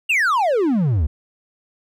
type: exponential sweep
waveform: triangle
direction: down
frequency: 2879 to 66.8 Hz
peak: -13 dBFS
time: 0.09-1.07 s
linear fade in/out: 10 ms
effects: none